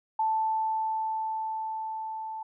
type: tone with level ramp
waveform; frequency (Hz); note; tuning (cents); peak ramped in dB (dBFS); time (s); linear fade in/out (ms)
sine; 880; A5; 0; -23 to -34; 0.19-2.43; 5
effects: none

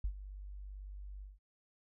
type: tone with ADSR envelope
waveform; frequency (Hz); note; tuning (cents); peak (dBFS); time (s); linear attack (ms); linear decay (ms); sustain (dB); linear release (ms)
sine; 49; G1; 0; -30; 0.04-1.39; 5; 77; -14; 170
effects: none

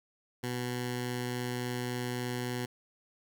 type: tone with notch filter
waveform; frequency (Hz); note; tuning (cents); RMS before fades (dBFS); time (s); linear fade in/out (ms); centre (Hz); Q
10% pulse; 123.47; B2; 0; -35; 0.43-2.66; 10; 610; 1.7
effects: none

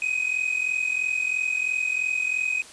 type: tone pair together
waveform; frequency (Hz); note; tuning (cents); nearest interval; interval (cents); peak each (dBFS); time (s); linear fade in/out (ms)
triangle; 2483 / 2526; D#7 / D#7; -4 / +26; unison; 30; -26 / -23; 0.02-2.62; 2
effects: white hiss -45 dBFS RMS until 2.72 s + resampled to 22050 Hz

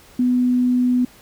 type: tone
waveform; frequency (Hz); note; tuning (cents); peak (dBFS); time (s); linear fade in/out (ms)
sine; 248.7; B3; +12; -14; 0.19-1.05; 5
effects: pink hiss -48 dBFS RMS until 1.21 s

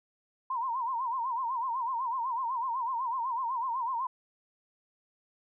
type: tone with vibrato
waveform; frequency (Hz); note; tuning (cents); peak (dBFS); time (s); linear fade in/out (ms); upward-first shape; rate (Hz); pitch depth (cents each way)
sine; 987.8; B5; 0; -29; 0.5-4.07; 5; sine; 8; 140
effects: none

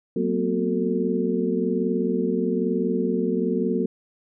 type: tone cluster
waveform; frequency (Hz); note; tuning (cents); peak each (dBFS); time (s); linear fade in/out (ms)
sine; 186.3 / 230.2 / 251.3 / 368.9 / 447.4; F#3 / A#3 / B3 / F#4 / A4; +12 / -22 / +30 / -5 / +29; -27; 0.16-3.86; 5
effects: none

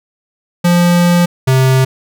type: tone pair in turn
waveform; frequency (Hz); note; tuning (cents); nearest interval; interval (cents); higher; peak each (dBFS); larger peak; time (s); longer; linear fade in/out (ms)
square; 174.61 / 131.26; F3 / C3; 0 / +6; perfect fourth; 494; first; -8; neither; 0.64-1.26 / 1.47-1.85; first; 10
effects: none

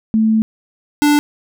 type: tone pair in turn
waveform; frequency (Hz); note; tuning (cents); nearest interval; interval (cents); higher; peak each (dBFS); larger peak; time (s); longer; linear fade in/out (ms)
sine / square; 220 / 293.7; A3 / D4; 0 / 0; perfect fourth; 500; second; -10; neither; 0.14-0.42 / 1.02-1.19; first; 0
effects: none

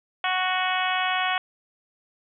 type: harmonic tone with a mistuned harmonic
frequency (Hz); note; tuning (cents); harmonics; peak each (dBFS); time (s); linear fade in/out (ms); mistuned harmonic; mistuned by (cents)
370; F#4; 0; 2 / 3 / 4 / 5 / 6 / 7 / 8 / 9; -27 / -29 / -30 / -31 / -32 / -32 / -33 / -34; 0.24-1.38; 2; 7; -17
effects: none

